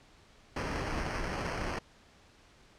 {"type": "noise with sample-and-hold", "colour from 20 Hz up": "pink", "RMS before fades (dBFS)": -35, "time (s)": [0.56, 1.79], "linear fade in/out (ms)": 5, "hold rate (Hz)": 3675, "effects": ["pink hiss -60 dBFS RMS until 2.78 s", "low-pass 6000 Hz 12 dB/octave"]}